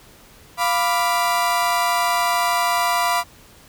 35% pulse chord, B diminished, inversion second, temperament equal, 698.5 / 987.8 / 1174.7 Hz, F5 / B5 / D6, 0 / 0 / 0 cents, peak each -20 / -19 / -22 dBFS, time 0.57-3.24 s, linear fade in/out 50 ms, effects pink hiss -48 dBFS RMS until 3.68 s

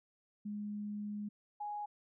sine tone pair in turn, 207.7 / 830.8 Hz, G#3 / G#5, 0 / 0 cents, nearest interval 2 octaves, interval 2400 cents, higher second, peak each -38 / -38 dBFS, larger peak neither, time 0.45-1.29 / 1.6-1.86 s, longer first, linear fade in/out 10 ms, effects none

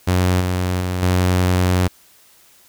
sawtooth tone with level steps, 91 Hz, F#2, 28 cents flat, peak -10 / -14 / -16 / -10 dBFS, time 0.07-1.88 s, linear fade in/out 10 ms, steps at 0.4 / 0.8 / 1.02 s, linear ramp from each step 10 ms, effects white hiss -51 dBFS RMS until 2.68 s

